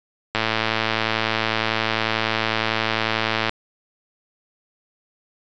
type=click train; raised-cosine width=0.3 ms; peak=-4 dBFS; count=350; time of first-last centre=0.35-3.494 s; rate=111 Hz; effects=resampled to 16000 Hz